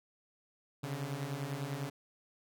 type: beating tone pair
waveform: sawtooth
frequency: 133.8 / 143.8 Hz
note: C3 / D3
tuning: +39 / -36 cents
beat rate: 10 Hz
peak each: -36 / -35 dBFS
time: 0.83-1.9 s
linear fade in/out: 10 ms
effects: none